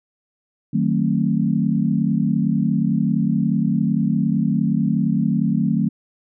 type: chord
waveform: sine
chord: D# diminished seventh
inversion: none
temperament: just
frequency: 155.56 / 186.68 / 224 / 268.8 Hz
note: D#3 / F#3 / A3 / C4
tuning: 0 / +16 / +31 / +47 cents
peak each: -22 / -21 / -20 / -25 dBFS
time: 0.73-5.89 s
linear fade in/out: 10 ms
effects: none